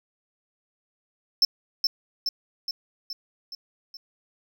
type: tone with echo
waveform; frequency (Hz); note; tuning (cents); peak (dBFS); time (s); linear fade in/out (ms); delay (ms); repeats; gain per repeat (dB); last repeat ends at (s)
triangle; 5300; E8; +9; -14; 1.42-1.45; 2; 420; 6; -4; 3.97
effects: none